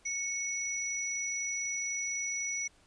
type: tone pair together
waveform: sine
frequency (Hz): 2208 / 5862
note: C#7 / F#8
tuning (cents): -7 / -17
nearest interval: octave + perfect fourth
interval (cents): 1690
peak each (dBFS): -36 / -34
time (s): 0.05-2.68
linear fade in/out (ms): 10
effects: pink hiss -64 dBFS RMS until 2.86 s + resampled to 22050 Hz